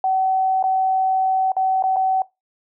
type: tone with dropouts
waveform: sine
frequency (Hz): 759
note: F#5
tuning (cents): +44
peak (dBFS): -16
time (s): 0.04-2.22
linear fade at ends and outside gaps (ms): 2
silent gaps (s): 0.627-0.639 / 1.519-1.566 / 1.825-1.838 / 1.961-1.966
effects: noise-tail reverb RT60 0.2 s tail -20 dB re dry